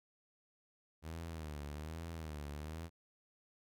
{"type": "tone with vibrato", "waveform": "sawtooth", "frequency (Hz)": 77.78, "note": "D#2", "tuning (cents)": 0, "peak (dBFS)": -39, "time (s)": [1.02, 2.9], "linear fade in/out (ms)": 50, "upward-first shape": "sine", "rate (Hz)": 1.2, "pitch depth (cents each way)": 120, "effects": []}